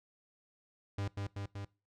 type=tone with echo; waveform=45% pulse; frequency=100 Hz; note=G2; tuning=35 cents sharp; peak=-34 dBFS; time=0.98-1.08 s; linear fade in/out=5 ms; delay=190 ms; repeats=3; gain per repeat=-2 dB; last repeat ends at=1.65 s; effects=noise-tail reverb RT60 0.3 s tail -22 dB re dry + low-pass 6000 Hz 12 dB/octave